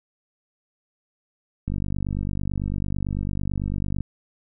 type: click train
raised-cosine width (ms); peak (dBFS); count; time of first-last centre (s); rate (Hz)
5; -15; 115; 1.68-4.007; 49
effects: none